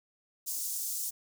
pink high-pass noise, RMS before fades -35 dBFS, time 0.46-1.11 s, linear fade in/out 20 ms, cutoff 6200 Hz, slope 24 dB/octave, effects none

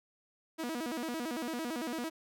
sawtooth tone with vibrato, 279.2 Hz, C#4, 13 cents sharp, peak -31 dBFS, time 0.58-2.1 s, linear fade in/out 20 ms, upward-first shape square, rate 8.9 Hz, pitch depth 250 cents each way, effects none

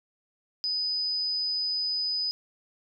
sine tone, 4993 Hz, D#8, 5 cents sharp, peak -26 dBFS, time 0.64-2.31 s, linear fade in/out 0 ms, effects none

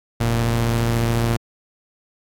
sawtooth tone pair together, 43.65 / 116.54 Hz, F1 / A#2, 0 / 0 cents, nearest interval octave + perfect fourth, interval 1700 cents, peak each -21 / -14 dBFS, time 0.2-1.37 s, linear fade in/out 10 ms, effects AAC 64 kbps

